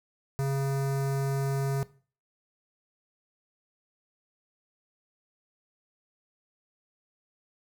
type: tone with notch filter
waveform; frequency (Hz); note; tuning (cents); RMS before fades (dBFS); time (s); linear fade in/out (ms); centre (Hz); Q
square; 137.1; C#3; -19; -28; 0.39-1.83; 0; 3100; 0.74
effects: noise-tail reverb RT60 0.4 s tail -18 dB re dry